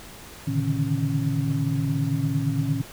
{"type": "tone cluster", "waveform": "sine", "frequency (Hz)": [114.8, 139.7, 148.2, 157.1, 274.2], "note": ["A#2", "C#3", "D3", "D#3", "C#4"], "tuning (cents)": [-26, 14, 16, 17, -19], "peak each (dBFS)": -28, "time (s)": [0.47, 2.82], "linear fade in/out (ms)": 10, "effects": ["pink hiss -43 dBFS RMS until 2.92 s"]}